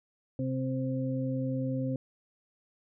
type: harmonic tone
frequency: 130.81 Hz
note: C3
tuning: in tune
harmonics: 1 / 2 / 4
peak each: -32 / -32 / -37 dBFS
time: 0.39-1.96 s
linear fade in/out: 2 ms
effects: none